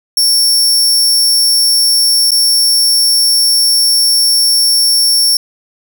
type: tone with dropouts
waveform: sawtooth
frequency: 5460 Hz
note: F8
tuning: 40 cents flat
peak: -5 dBFS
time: 0.17-5.37 s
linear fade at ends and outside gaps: 2 ms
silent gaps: 2.308-2.317 s
effects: none